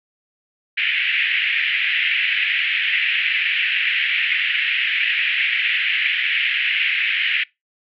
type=band-pass noise; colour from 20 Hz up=white; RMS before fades=-20 dBFS; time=0.77-7.44 s; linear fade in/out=10 ms; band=1800 to 2900 Hz; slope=48 dB/octave; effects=noise-tail reverb RT60 0.2 s tail -23 dB re dry